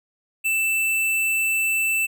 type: tone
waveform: square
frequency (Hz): 2654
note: E7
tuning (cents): +11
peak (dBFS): -20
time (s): 0.44-2.07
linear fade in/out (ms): 20
effects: none